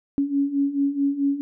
sine beating tone pair, 277.2 / 281.8 Hz, C#4 / C#4, 0 / +29 cents, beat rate 4.6 Hz, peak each -25 / -21 dBFS, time 0.18-1.41 s, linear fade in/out 0 ms, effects none

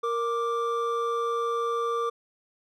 triangle tone pair together, 466.2 / 1176.6 Hz, A#4 / D6, 0 / +3 cents, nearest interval octave + major third, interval 1603 cents, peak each -26 dBFS, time 0.03-2.1 s, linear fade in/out 10 ms, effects none

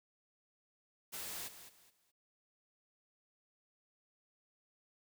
white noise with echo, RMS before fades -44 dBFS, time 1.12-1.49 s, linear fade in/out 20 ms, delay 210 ms, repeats 3, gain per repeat -11 dB, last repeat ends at 2.12 s, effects none

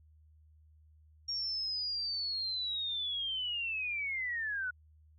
sine linear sweep, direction down, 5588 to 1447 Hz, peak -33 dBFS, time 1.28-4.71 s, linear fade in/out 10 ms, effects added 77 Hz sine -59 dBFS peak until 5.18 s

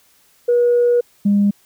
sine tone pair in turn, 482.2 / 202.7 Hz, B4 / G#3, -41 / -42 cents, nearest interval octave + minor third, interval 1501 cents, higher first, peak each -10 / -10 dBFS, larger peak neither, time 0.48-1.01 / 1.25-1.51 s, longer first, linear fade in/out 10 ms, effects tanh soft clip ceiling -7 dBFS + white hiss -55 dBFS RMS until 1.65 s

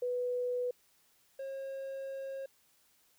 sine / triangle tone pair in turn, 493.9 / 540.2 Hz, B4 / C#5, 0 / -45 cents, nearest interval major second, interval 155 cents, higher second, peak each -31 / -36 dBFS, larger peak first, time 0.02-0.71 / 1.39-2.46 s, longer second, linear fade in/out 5 ms, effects white hiss -69 dBFS RMS until 3.18 s

